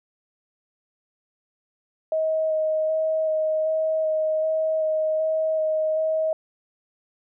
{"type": "tone with vibrato", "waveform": "sine", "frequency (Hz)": 630, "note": "D#5", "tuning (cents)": 21, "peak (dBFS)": -20, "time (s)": [2.12, 6.33], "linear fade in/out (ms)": 2, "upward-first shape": "square", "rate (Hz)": 1.3, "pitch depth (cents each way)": 10, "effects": []}